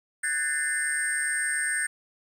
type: tone cluster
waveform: sine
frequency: 1492 / 1642 / 1789 / 2067 / 8590 Hz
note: F#6 / G#6 / A6 / C7 / C9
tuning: +14 / -20 / +28 / -22 / +44 cents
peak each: -32 / -32 / -28 / -35 / -28 dBFS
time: 0.23-1.87 s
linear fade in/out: 10 ms
effects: tanh soft clip ceiling -19 dBFS + 9-bit